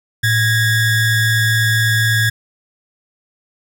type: ring-modulated tone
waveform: square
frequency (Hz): 880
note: A5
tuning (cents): 0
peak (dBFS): -10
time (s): 0.23-2.3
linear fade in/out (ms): 10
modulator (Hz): 768
effects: none